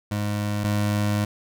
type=tone pair in turn; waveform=25% pulse; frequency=103.83 / 103.83 Hz; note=G#2 / G#2; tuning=0 / 0 cents; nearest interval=unison; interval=0 cents; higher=neither; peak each=-20 / -17 dBFS; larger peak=second; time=0.11-0.64 / 0.64-1.25 s; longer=second; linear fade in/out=5 ms; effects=none